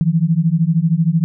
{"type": "beating tone pair", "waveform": "sine", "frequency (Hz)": [158, 171], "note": ["D#3", "F3"], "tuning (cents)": [27, -36], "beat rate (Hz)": 13, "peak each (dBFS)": -15, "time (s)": [0.01, 1.24], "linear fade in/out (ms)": 0, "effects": []}